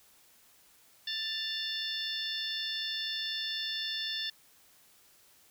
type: harmonic tone with a mistuned harmonic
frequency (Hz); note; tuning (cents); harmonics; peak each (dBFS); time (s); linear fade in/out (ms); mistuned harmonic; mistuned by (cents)
884; A5; +8; 2 / 3 / 4 / 5 / 6; -41 / -43 / -35 / -42 / -41; 1.07-4.3; 5; 3; +97
effects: white hiss -62 dBFS RMS until 5.5 s